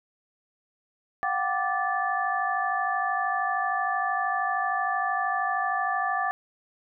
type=tone cluster; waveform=sine; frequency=719 / 772 / 1173 / 1744 Hz; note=F#5 / G5 / D6 / A6; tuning=-50 / -27 / -2 / -16 cents; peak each=-31 / -29 / -29 / -30 dBFS; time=1.23-6.31 s; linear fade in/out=0 ms; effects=none